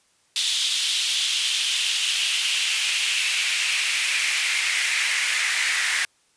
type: noise with high-pass filter sweep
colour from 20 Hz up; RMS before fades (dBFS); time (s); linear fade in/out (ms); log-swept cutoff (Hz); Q
pink; -23; 0.36-6.05; 0; 3500 to 1900; 3.2
effects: white hiss -63 dBFS RMS until 6.36 s + resampled to 22050 Hz